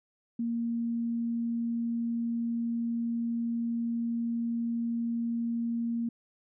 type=tone; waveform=sine; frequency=233.1 Hz; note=A#3; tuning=in tune; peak=-28 dBFS; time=0.39-6.09 s; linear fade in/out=5 ms; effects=none